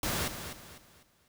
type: noise with echo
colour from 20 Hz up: pink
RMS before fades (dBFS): -32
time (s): 0.03-0.28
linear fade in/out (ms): 2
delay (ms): 250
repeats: 4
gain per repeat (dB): -9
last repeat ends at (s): 1.28
effects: none